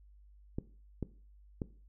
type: clicks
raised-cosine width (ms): 3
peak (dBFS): -22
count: 3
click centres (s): 0.585 / 1.027 / 1.618
effects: noise-tail reverb RT60 0.4 s tail -17 dB re dry + added 50 Hz sine -56 dBFS peak until 1.88 s